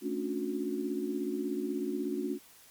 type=chord; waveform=sine; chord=D major seventh; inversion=second; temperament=equal with one note detuned; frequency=220 / 277.2 / 293.7 / 362.2 Hz; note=A3 / C#4 / D4 / F#4; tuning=0 / 0 / 0 / -37 cents; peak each=-38 / -36 / -37 / -35 dBFS; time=0.01-2.39 s; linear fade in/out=50 ms; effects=white hiss -57 dBFS RMS until 2.7 s + MP3 96 kbps